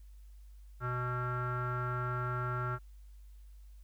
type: tone with low-pass filter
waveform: square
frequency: 124.1 Hz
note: B2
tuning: 9 cents sharp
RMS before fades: -35 dBFS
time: 0.8-2.79 s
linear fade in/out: 50 ms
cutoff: 1400 Hz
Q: 9
effects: added 50 Hz sine -50 dBFS peak until 3.83 s + white hiss -73 dBFS RMS until 3.83 s